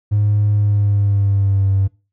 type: tone with pitch glide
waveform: triangle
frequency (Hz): 103.83 to 97.44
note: G#2 to G2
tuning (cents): 0 to -10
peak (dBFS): -9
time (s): 0.11-1.88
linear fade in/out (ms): 20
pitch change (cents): -110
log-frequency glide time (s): 0.53-1.7
effects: noise-tail reverb RT60 0.3 s tail -23 dB re dry + tanh soft clip ceiling -8 dBFS